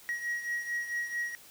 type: beating tone pair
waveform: triangle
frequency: 1900 / 1904.5 Hz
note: A#6 / A#6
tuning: +33 / +37 cents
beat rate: 4.5 Hz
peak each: -31 / -37 dBFS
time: 0.09-1.35 s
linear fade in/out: 0 ms
effects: white hiss -54 dBFS RMS until 1.5 s